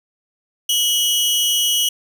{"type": "tone pair together", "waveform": "sawtooth", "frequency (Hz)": [2940, 3227], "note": ["F#7", "G7"], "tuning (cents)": [-12, 50], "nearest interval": "major second", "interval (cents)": 162, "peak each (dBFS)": [-13, -19], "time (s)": [0.69, 1.89], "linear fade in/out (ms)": 5, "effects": ["8-bit"]}